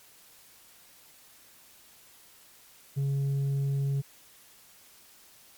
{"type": "tone with tanh clipping", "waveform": "sine", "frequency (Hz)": 138.59, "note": "C#3", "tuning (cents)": 0, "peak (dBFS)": -26, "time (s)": [2.96, 4.02], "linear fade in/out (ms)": 20, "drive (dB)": 3, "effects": ["white hiss -56 dBFS RMS until 5.57 s", "MP3 96 kbps"]}